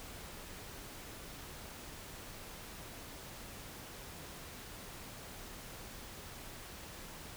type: silence
effects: pink hiss -49 dBFS RMS until 7.36 s